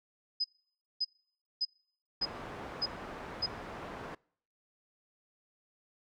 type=tone bursts; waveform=sine; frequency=5020 Hz; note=D#8; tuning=15 cents sharp; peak=-28 dBFS; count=6; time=0.4-3.464 s; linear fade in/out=10 ms; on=44 ms; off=560 ms
type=low-pass noise; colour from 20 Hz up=white; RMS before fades=-44 dBFS; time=2.21-4.15 s; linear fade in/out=5 ms; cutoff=1100 Hz; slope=12 dB/octave
effects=noise-tail reverb RT60 0.6 s tail -26 dB re dry